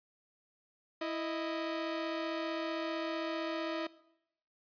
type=tone pair together; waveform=sawtooth; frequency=328.9 / 622.3 Hz; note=E4 / D#5; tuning=-4 / 0 cents; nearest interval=major seventh; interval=1104 cents; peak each=-33 / -34 dBFS; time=1.01-3.87 s; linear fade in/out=5 ms; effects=noise-tail reverb RT60 0.8 s tail -20 dB re dry + resampled to 11025 Hz